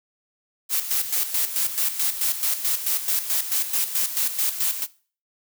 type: noise with tremolo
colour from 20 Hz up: blue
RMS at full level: -22 dBFS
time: 0.69-4.87 s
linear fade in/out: 50 ms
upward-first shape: square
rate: 4.6 Hz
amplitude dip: 65%
effects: noise-tail reverb RT60 0.4 s tail -19 dB re dry